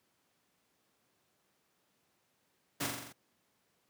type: noise with echo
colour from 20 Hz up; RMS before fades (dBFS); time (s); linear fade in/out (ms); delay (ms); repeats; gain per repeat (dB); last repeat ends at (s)
pink; -34; 2.8-2.87; 10; 43; 6; -3; 3.128
effects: pink hiss -75 dBFS RMS until 3.89 s + high-pass 150 Hz 12 dB/octave